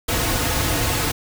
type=noise with comb filter; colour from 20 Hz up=pink; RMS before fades=-21 dBFS; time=0.08-1.12 s; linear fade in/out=10 ms; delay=5.1 ms; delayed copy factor=-0.6; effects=none